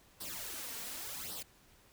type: noise with flanger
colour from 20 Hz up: white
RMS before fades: -43 dBFS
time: 0.2-1.43 s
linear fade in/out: 10 ms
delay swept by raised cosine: 0.21 to 4.41 ms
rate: 0.88 Hz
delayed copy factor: +0.7
effects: pink hiss -64 dBFS RMS until 1.92 s